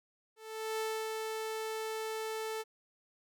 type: tone with ADSR envelope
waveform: sawtooth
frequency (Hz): 440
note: A4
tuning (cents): 0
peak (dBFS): -29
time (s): 0.36-2.64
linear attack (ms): 430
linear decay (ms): 280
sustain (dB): -3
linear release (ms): 35
effects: none